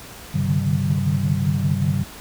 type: tone cluster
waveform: sine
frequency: 98 / 133.6 / 145.8 / 151 / 191.6 Hz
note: G2 / C3 / D3 / D3 / G3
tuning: 0 / +36 / -12 / +48 / -39 cents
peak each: -24 dBFS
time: 0.34-2.04 s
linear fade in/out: 10 ms
effects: pink hiss -39 dBFS RMS until 2.2 s